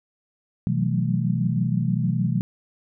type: tone cluster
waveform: sine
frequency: 125.1 / 161.3 / 180.2 / 186.6 / 218.1 Hz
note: B2 / E3 / F#3 / F#3 / A3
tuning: +23 / -37 / -45 / +15 / -15 cents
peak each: -24 / -25 / -29 / -27 / -29 dBFS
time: 0.67-2.41 s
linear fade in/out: 0 ms
effects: none